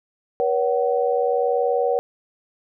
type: tone cluster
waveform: sine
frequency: 480.6 / 561 / 753 Hz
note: B4 / C#5 / F#5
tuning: -47 / +21 / +30 cents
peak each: -20 / -23 / -24 dBFS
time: 0.4-1.99 s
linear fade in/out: 0 ms
effects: none